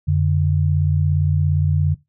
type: tone pair together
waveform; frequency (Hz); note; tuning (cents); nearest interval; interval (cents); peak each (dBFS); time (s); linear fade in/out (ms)
sine; 89.53 / 146.83; F2 / D3; +44 / 0; major sixth; 856; -17; 0.07-1.95; 20
effects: noise-tail reverb RT60 0.2 s tail -18 dB re dry